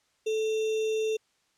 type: tone with sample-and-hold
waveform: sine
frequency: 437.2 Hz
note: A4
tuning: 11 cents flat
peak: -25 dBFS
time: 0.26-1.17 s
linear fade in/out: 10 ms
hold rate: 3150 Hz
effects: white hiss -70 dBFS RMS until 1.57 s + low-pass 7000 Hz 12 dB/octave